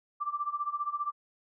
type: tone with tremolo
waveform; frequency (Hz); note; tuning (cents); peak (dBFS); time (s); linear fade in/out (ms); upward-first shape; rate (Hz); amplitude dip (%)
sine; 1174.7; D6; 0; -27; 0.2-1.12; 20; sine; 15; 85
effects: none